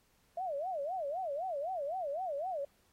sine tone with vibrato, 651 Hz, E5, 22 cents flat, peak -34 dBFS, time 0.37-2.65 s, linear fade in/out 5 ms, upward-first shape sine, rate 3.9 Hz, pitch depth 280 cents each way, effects pink hiss -71 dBFS RMS until 2.92 s + AAC 48 kbps

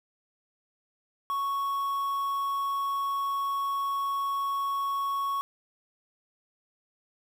triangle tone with quantisation, 1108.7 Hz, C#6, in tune, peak -25 dBFS, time 1.3-5.41 s, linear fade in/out 0 ms, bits 8, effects none

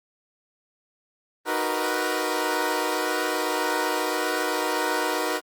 15% pulse chord, B major seventh, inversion first, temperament equal, 311.1 / 370 / 466.2 / 493.9 Hz, D#4 / F#4 / A#4 / B4, 0 / 0 / 0 / 0 cents, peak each -23 dBFS, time 1.45-5.41 s, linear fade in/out 50 ms, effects Opus 32 kbps

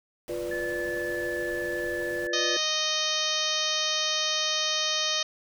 pink noise, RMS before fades -44 dBFS, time 0.28-2.27 s, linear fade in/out 0 ms
sine chord, B diminished, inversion second, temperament equal, 349.2 / 493.9 / 587.3 Hz, F4 / B4 / D5, 0 / 0 / 0 cents, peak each -33 / -34 / -35 dBFS, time 0.29-2.57 s, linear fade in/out 2 ms
sine tone, 1738 Hz, A6, 22 cents flat, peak -32 dBFS, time 0.51-2.57 s, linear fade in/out 5 ms
harmonic tone, 620 Hz, D#5, 6 cents flat, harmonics 1 / 2 / 3 / 4 / 5 / 6 / 7 / 8 / 9 / 10, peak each -36 / -36 / -36 / -37 / -31 / -31 / -34 / -37 / -33 / -35 dBFS, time 2.33-5.23 s, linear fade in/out 5 ms
effects none

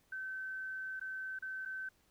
sine tone with dropouts, 1536 Hz, G6, 36 cents flat, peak -39 dBFS, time 0.12-1.89 s, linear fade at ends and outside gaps 5 ms, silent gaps 0.997-1.012 / 1.389-1.423 / 1.652-1.657 s, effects pink hiss -72 dBFS RMS until 2.1 s

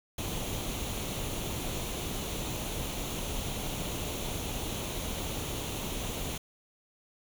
pink noise with comb filter, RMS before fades -35 dBFS, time 0.18-6.38 s, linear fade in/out 5 ms, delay 0.3 ms, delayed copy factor +0.55, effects none

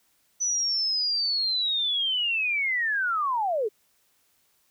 sine linear sweep, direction down, 6000 to 392 Hz, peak -23 dBFS, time 0.4-3.69 s, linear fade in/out 20 ms, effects white hiss -67 dBFS RMS until 4.7 s

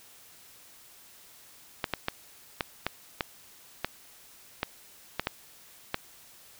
clicks, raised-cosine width 0.3 ms, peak -11 dBFS, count 11, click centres 1.842 / 1.937 / 2.084 / 2.608 / 2.866 / 3.208 / 3.846 / 4.631 / 5.196 / 5.271 / 5.944 s, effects white hiss -54 dBFS RMS until 6.59 s

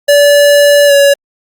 square tone with pitch glide, 577 to 564.1 Hz, D5 to C#5, -31 to +30 cents, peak -4 dBFS, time 0.08-1.14 s, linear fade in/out 10 ms, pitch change -39 cents, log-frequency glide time 0.87-0.92 s, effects Opus 48 kbps

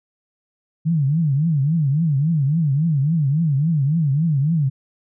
sine tone with vibrato, 150.6 Hz, D3, 44 cents sharp, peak -15 dBFS, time 0.85-4.7 s, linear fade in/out 20 ms, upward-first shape triangle, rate 3.6 Hz, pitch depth 240 cents each way, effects none

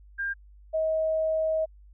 sine tone pair in turn, 1600 / 635 Hz, G6 / D#5, +35 / +35 cents, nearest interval octave + major third, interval 1600 cents, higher first, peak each -27 / -23 dBFS, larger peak second, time 0.18-0.34 / 0.73-1.66 s, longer second, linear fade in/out 20 ms, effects added 50 Hz sine -49 dBFS peak until 1.93 s

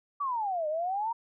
sine exponential two-way sweep, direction down then up, 1174.7 to 598 to 947 Hz, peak -28 dBFS, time 0.2-1.13 s, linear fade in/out 10 ms, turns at 0.68 s, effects none

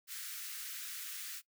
white high-pass noise, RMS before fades -44 dBFS, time 0.07-1.42 s, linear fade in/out 50 ms, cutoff 1300 Hz, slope 48 dB/octave, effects noise-tail reverb RT60 0.1 s tail -19 dB re dry

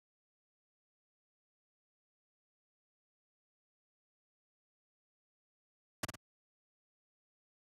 pink noise with echo, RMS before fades -33 dBFS, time 6.03-6.05 s, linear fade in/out 5 ms, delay 53 ms, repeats 2, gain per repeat -7 dB, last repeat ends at 6.156 s, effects high-pass 80 Hz 12 dB/octave + low-pass 11000 Hz 12 dB/octave

